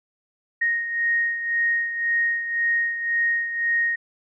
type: beating tone pair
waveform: sine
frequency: 1864.7 / 1866.6 Hz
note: A#6 / A#6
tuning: 0 / +2 cents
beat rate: 1.9 Hz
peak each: -21 / -28 dBFS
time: 0.61-3.96 s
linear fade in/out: 10 ms
effects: none